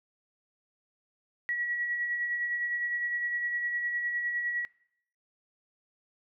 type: tone with tremolo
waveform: sine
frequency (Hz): 1925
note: B6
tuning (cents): -45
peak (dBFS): -27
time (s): 1.49-4.65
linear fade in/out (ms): 0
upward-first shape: sine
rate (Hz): 9.8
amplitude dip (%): 35
effects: noise-tail reverb RT60 0.7 s tail -22 dB re dry